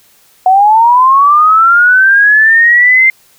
sine linear sweep, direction up, 731 to 2100 Hz, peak -3 dBFS, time 0.46-3.1 s, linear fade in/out 2 ms, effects white hiss -47 dBFS RMS until 3.38 s

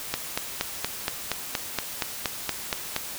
click train, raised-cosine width 0.2 ms, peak -7 dBFS, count 13, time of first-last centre 0.14-2.964 s, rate 4.25 Hz, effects white hiss -36 dBFS RMS until 3.18 s

